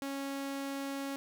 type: tone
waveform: sawtooth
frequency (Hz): 275.7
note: C#4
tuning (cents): -9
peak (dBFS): -32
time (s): 0.02-1.16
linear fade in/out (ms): 0
effects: none